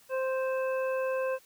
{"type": "harmonic tone", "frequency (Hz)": 523.3, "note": "C5", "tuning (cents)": 0, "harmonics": [1, 2, 3, 5], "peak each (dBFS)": [-28, -38, -40, -43], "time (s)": [0.09, 1.39], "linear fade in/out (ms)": 50, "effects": ["white hiss -60 dBFS RMS until 1.45 s"]}